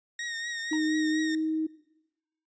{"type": "tone with vibrato", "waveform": "sawtooth", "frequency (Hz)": 1864.7, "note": "A#6", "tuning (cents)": 0, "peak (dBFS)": -29, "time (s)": [0.19, 1.35], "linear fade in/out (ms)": 2, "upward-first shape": "triangle", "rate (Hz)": 4.2, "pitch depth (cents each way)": 43}
{"type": "tone with pitch glide", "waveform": "sine", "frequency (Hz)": [311.1, 315.6], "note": ["D#4", "D#4"], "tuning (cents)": [0, 25], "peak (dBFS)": -25, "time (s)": [0.71, 1.67], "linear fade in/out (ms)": 10, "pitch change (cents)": 25, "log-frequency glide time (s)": [1.11, 1.27]}
{"type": "tone with exponential decay", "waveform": "triangle", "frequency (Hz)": 932.3, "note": "A#5", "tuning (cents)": 0, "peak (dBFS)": -34, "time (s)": [0.73, 0.84], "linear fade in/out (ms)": 0, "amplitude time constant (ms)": 23}
{"effects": ["noise-tail reverb RT60 0.9 s tail -19 dB re dry", "resampled to 16000 Hz"]}